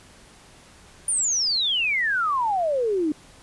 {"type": "exponential sweep", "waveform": "sine", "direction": "down", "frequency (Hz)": [9630, 292], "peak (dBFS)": -20, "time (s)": [1.08, 3.12], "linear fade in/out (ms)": 2, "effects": ["pink hiss -50 dBFS RMS until 3.42 s", "resampled to 24000 Hz"]}